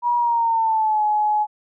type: tone with pitch glide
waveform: sine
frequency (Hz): 960 to 845.4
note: B5 to G#5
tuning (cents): -49 to +31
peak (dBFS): -16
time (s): 0.02-1.47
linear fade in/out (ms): 50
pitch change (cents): -220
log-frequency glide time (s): 0.17-1.04
effects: none